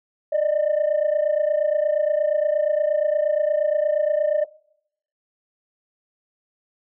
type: tone pair together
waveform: sine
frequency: 590 / 618.5 Hz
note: D5 / D#5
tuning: +8 / -10 cents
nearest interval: minor second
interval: 82 cents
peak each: -19 dBFS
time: 0.32-4.45 s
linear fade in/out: 10 ms
effects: noise-tail reverb RT60 0.7 s tail -23 dB re dry + tanh soft clip ceiling -14 dBFS